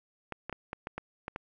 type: clicks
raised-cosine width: 0.5 ms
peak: -21 dBFS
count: 8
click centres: 0.323 / 0.496 / 0.527 / 0.731 / 0.871 / 0.98 / 1.281 / 1.361 s
effects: none